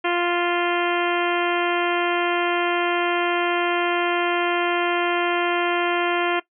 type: harmonic tone with a mistuned harmonic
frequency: 349.2 Hz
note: F4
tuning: in tune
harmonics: 1 / 2 / 3 / 4 / 5 / 6 / 7 / 8 / 9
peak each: -23 / -26 / -28 / -29 / -30 / -31 / -31 / -32 / -33 dBFS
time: 0.04-6.4 s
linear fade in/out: 10 ms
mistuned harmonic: 8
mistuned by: -31 cents
effects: noise-tail reverb RT60 0.1 s tail -18 dB re dry